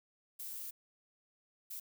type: noise bursts at uneven times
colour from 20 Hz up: violet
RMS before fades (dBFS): -44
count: 2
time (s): 0.39-0.71 / 1.7-1.8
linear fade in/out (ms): 10
effects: none